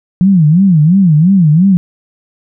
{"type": "tone with vibrato", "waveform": "sine", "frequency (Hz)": 171.7, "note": "F3", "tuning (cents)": -29, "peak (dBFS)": -4, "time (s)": [0.21, 1.77], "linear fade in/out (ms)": 0, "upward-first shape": "sine", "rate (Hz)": 2.9, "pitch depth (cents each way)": 250, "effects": []}